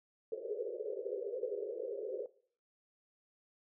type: band-pass noise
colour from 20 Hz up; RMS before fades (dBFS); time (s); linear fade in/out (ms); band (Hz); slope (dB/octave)
white; -40; 0.32-2.26; 2; 380 to 540; 96
effects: noise-tail reverb RT60 0.5 s tail -18 dB re dry